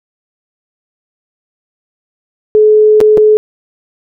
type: tone with dropouts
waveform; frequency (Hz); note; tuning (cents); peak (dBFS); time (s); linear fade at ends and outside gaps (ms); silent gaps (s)
sine; 427.7; A4; -49; -3; 2.55-3.37; 0; 3.004-3.012 / 3.173-3.179
effects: none